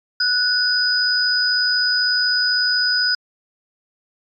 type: tone pair together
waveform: sine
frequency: 1480 / 4978 Hz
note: F#6 / D#8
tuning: 0 / 0 cents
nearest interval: octave + major sixth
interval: 2100 cents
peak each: -19 / -17 dBFS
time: 0.2-3.15 s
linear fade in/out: 5 ms
effects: MP3 64 kbps